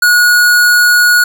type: tone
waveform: square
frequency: 1453 Hz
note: F#6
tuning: 32 cents flat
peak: -6 dBFS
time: 0.02-1.24 s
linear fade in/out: 5 ms
effects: none